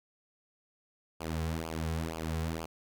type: tone with flanger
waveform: sawtooth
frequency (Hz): 80.8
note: E2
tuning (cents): -34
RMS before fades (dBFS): -35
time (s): 1.2-2.66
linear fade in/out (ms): 10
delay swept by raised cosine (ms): 0.51 to 3.41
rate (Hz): 2.1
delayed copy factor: -0.85
effects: none